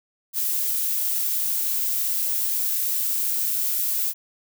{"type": "noise", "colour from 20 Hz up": "violet", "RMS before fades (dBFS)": -24, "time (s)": [0.33, 4.14], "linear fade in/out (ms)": 50, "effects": []}